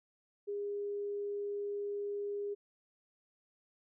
sine tone, 407.3 Hz, G#4, 34 cents flat, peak -35 dBFS, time 0.47-2.55 s, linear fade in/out 20 ms, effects none

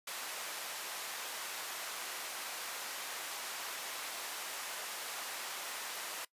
pink high-pass noise, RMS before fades -42 dBFS, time 0.07-6.25 s, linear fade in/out 5 ms, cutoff 800 Hz, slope 12 dB/octave, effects noise-tail reverb RT60 0.1 s tail -21 dB re dry + resampled to 32000 Hz

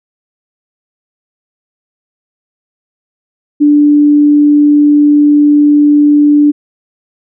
sine tone, 293.7 Hz, D4, in tune, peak -3 dBFS, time 3.6-6.52 s, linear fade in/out 20 ms, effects none

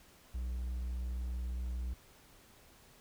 triangle tone, 61.5 Hz, B1, 7 cents flat, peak -33 dBFS, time 0.34-1.94 s, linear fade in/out 10 ms, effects pink hiss -61 dBFS RMS until 3 s

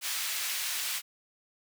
pink high-pass noise, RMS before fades -33 dBFS, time 0.01-1.02 s, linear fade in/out 50 ms, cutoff 2100 Hz, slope 12 dB/octave, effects none

